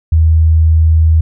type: tone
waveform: sine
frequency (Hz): 80.1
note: E2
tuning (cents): -49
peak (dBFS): -5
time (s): 0.12-1.21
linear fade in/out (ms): 5
effects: none